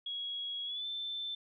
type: tone with pitch glide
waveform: sine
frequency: 3322 to 3540 Hz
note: G#7 to A7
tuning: 0 to +10 cents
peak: -36 dBFS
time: 0.06-1.35 s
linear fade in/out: 5 ms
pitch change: +110 cents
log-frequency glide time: 0.65-0.86 s
effects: none